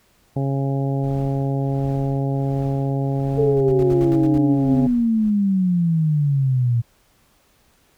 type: harmonic tone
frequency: 137.1 Hz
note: C#3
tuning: 19 cents flat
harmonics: 1 / 2 / 3 / 4 / 5 / 6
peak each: -20 / -26 / -30 / -32 / -34 / -36 dBFS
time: 0.36-4.87 s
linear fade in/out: 5 ms
type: noise with tremolo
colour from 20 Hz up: brown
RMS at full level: -35 dBFS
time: 1.02-5.31 s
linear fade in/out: 20 ms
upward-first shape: triangle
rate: 1.4 Hz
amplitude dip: 95%
type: exponential sweep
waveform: sine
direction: down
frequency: 446.9 to 115.7 Hz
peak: -15 dBFS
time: 3.37-6.82 s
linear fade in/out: 20 ms
type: noise bursts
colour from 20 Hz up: brown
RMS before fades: -31 dBFS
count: 8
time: 3.57-4.376 s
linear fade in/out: 0 ms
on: 36 ms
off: 74 ms
effects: pink hiss -59 dBFS RMS until 7.97 s